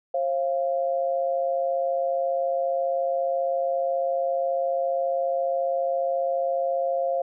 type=tone pair together; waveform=sine; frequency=536.4 / 691 Hz; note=C5 / F5; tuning=+43 / -19 cents; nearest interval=major third; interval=438 cents; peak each=-24 / -26 dBFS; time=0.14-7.22 s; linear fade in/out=5 ms; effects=none